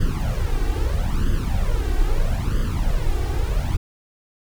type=noise with flanger; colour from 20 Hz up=brown; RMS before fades=-20 dBFS; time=0-3.77 s; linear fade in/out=10 ms; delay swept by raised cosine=0.62 to 2.62 ms; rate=0.77 Hz; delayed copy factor=+0.8; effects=none